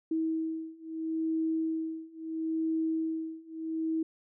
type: beating tone pair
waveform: sine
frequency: 321.2 / 321.95 Hz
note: E4 / E4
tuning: -45 / -41 cents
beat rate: 0.75 Hz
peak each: -33 / -32 dBFS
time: 0.11-4.03 s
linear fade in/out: 5 ms
effects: none